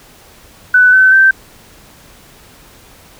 sine tone with pitch steps, 1495 / 1525.5 / 1556.7 Hz, F#6 / G6 / G6, +17 / -48 / -13 cents, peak -4 dBFS, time 0.74-1.31 s, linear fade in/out 5 ms, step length 190 ms, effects pink hiss -42 dBFS RMS until 3.19 s

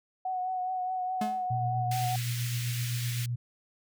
sine tone with vibrato, 740 Hz, F#5, in tune, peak -29 dBFS, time 0.25-2.16 s, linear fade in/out 5 ms, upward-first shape triangle, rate 4.8 Hz, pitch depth 28 cents each way
45% pulse tone with exponential decay, 213.8 Hz, A3, 49 cents flat, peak -27 dBFS, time 1.21-1.47 s, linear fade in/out 5 ms, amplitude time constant 56 ms
sine tone with tremolo, 120.6 Hz, B2, 41 cents flat, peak -28 dBFS, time 1.5-3.36 s, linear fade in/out 10 ms, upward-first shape sine, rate 7.8 Hz, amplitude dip 30%
pink high-pass noise, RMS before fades -39 dBFS, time 1.91-3.26 s, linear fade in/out 5 ms, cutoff 1900 Hz, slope 24 dB/octave
effects none

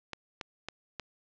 clicks, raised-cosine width 0.2 ms, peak -19 dBFS, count 4, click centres 0.133 / 0.412 / 0.686 / 0.997 s, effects low-pass 5000 Hz 12 dB/octave

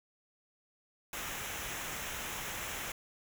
pink noise with comb filter, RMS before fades -40 dBFS, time 1.13-2.92 s, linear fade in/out 2 ms, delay 0.22 ms, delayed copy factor -0.6, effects none

